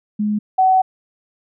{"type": "tone pair in turn", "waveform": "sine", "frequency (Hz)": [210, 753.1], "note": ["G#3", "F#5"], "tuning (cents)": [19, 30], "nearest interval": "octave + minor seventh", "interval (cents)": 2211, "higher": "second", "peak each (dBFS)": [-16, -10], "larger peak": "second", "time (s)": [[0.19, 0.39], [0.58, 0.82]], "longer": "second", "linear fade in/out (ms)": 10, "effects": []}